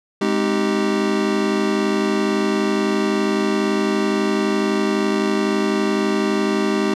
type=chord; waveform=square; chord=Ab major seventh; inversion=none; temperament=just; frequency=207.7 / 259.6 / 311.5 / 389.3 Hz; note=Ab3 / C4 / Eb4 / G4; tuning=0 / -13 / +2 / -12 cents; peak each=-22 / -27 / -24 / -22 dBFS; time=0.21-6.94 s; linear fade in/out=5 ms; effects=low-pass 6000 Hz 12 dB/octave